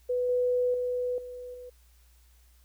sine tone with level steps, 495.5 Hz, B4, 6 cents sharp, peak -25 / -23 / -27 / -38 / -41 dBFS, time 0.09-1.7 s, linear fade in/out 10 ms, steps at 0.29 / 0.74 / 1.18 / 1.54 s, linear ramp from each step 2 ms, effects added 60 Hz sine -57 dBFS peak until 2.64 s + white hiss -66 dBFS RMS until 2.64 s

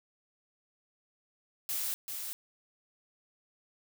blue noise with echo, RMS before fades -34 dBFS, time 1.69-1.94 s, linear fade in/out 0 ms, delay 390 ms, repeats 1, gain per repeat -5 dB, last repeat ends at 2.33 s, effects none

